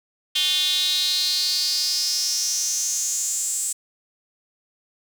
square tone with high-pass filter sweep, 165.7 Hz, E3, 9 cents sharp, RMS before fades -23 dBFS, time 0.35-3.73 s, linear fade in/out 10 ms, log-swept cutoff 3300 to 7900 Hz, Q 6.5, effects none

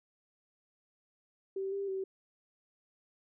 sine tone with pitch steps, 386.7 / 396.3 / 383.1 Hz, G4 / G4 / G4, -24 / +19 / -40 cents, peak -33 dBFS, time 1.56-2.04 s, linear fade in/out 5 ms, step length 160 ms, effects none

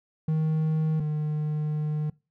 triangle tone pair in turn, 157.1 / 151.84 Hz, D#3 / D#3, +17 / -42 cents, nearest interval minor second, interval 59 cents, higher first, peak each -20 / -23 dBFS, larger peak first, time 0.28-1 / 1-2.1 s, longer second, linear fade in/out 5 ms, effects noise-tail reverb RT60 0.3 s tail -23 dB re dry

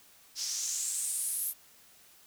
white noise with band-pass filter sweep, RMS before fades -34 dBFS, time 0.35-1.54 s, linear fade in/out 50 ms, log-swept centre 5200 to 12000 Hz, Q 4.3, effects white hiss -59 dBFS RMS until 2.26 s

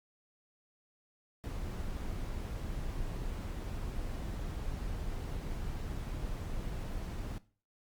brown noise, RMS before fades -38 dBFS, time 1.44-7.38 s, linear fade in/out 0 ms, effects noise-tail reverb RT60 0.4 s tail -18 dB re dry + Opus 48 kbps

